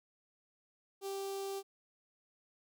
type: tone with notch filter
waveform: sawtooth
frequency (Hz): 392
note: G4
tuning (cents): 0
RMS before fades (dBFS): -40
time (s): 1.01-1.63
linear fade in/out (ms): 50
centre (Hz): 1800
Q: 0.69
effects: none